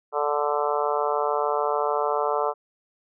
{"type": "harmonic tone", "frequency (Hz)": 146.83, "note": "D3", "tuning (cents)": 0, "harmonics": [3, 4, 5, 6, 7, 8, 9], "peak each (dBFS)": [-27, -28, -29, -30, -30, -31, -32], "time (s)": [0.12, 2.54], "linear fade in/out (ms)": 50, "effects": []}